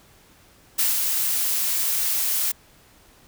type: noise with ADSR envelope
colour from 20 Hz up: blue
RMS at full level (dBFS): -20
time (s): 0.78-2.52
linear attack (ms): 14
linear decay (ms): 180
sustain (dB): -3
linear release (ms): 9
effects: pink hiss -54 dBFS RMS until 3.27 s